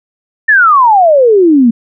sine exponential sweep, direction down, 1820 to 222.6 Hz, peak -3 dBFS, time 0.48-1.71 s, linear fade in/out 10 ms, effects none

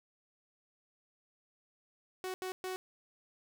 sawtooth tone bursts at uneven times, 372 Hz, F#4, 9 cents sharp, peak -33 dBFS, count 3, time 2.24-2.34 / 2.42-2.52 / 2.64-2.76 s, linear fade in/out 0 ms, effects 11-bit

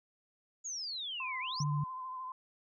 sine exponential two-way sweep, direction down then up, 6910 to 1975.5 to 6440 Hz, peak -37 dBFS, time 0.64-1.64 s, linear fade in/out 20 ms, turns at 1.39 s
sine tone with vibrato, 1029 Hz, C6, 29 cents flat, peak -39 dBFS, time 1.2-2.32 s, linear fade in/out 2 ms, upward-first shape sine, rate 13 Hz, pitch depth 32 cents each way
sine tone, 146.83 Hz, D3, in tune, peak -30 dBFS, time 1.6-1.84 s, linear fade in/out 5 ms
effects none

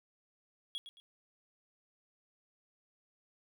triangle tone with echo, 3324 Hz, G#7, 1 cent sharp, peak -35 dBFS, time 0.75-0.78 s, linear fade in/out 0 ms, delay 110 ms, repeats 2, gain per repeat -10 dB, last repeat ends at 1 s, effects none

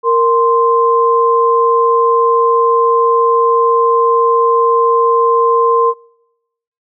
sine tone pair together, 464.6 / 1043 Hz, A#4 / C6, -6 / -6 cents, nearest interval octave + major second, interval 1400 cents, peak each -11 dBFS, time 0.03-5.94 s, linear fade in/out 50 ms, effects noise-tail reverb RT60 0.9 s tail -25 dB re dry

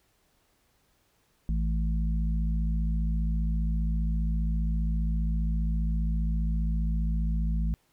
harmonic tone, 55 Hz, A1, in tune, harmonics 1 / 3 / 4, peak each -25 / -32 / -38 dBFS, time 1.49-7.74 s, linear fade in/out 0 ms, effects pink hiss -69 dBFS RMS until 7.92 s

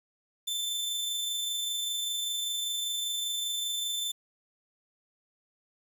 sawtooth tone with amplitude modulation, 3540 Hz, A7, 10 cents sharp, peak -26 dBFS, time 0.47-4.12 s, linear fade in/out 10 ms, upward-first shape sine, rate 25.1 Hz, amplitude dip 25%, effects 9-bit

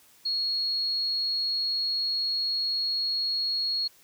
sine tone, 4314 Hz, C#8, 48 cents flat, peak -25 dBFS, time 0.25-3.88 s, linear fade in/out 10 ms, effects white hiss -58 dBFS RMS until 4.03 s

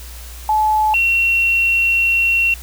sine tone pair in turn, 860 / 2730 Hz, A5 / F7, -40 / -40 cents, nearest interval octave + minor sixth, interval 2000 cents, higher second, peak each -12 dBFS, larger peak neither, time 0.49-0.94 / 0.94-2.54 s, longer second, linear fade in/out 2 ms, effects added 60 Hz sine -32 dBFS peak until 2.62 s + white hiss -38 dBFS RMS until 2.62 s

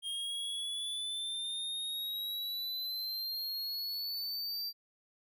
square exponential sweep, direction up, 3221 to 4699 Hz, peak -36 dBFS, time 0.02-4.73 s, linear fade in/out 50 ms, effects none

